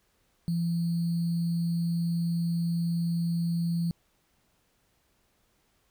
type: tone with sample-and-hold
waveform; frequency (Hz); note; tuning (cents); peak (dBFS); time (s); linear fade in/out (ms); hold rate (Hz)
sine; 169.4; E3; +48; -25; 0.48-3.91; 0; 4410
effects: pink hiss -70 dBFS RMS until 5.9 s